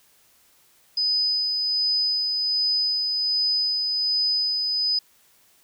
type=tone with tremolo; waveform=sine; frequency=5000 Hz; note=D#8; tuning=8 cents sharp; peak=-19 dBFS; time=0.97-4.99 s; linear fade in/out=5 ms; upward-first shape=sine; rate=1.3 Hz; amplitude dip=30%; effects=white hiss -59 dBFS RMS until 5.63 s